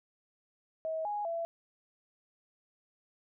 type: tone with pitch steps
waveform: sine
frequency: 640 / 829 / 670 Hz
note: D#5 / G#5 / E5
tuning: +49 / -3 / +28 cents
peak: -32 dBFS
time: 0.85-1.45 s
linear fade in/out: 0 ms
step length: 200 ms
effects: none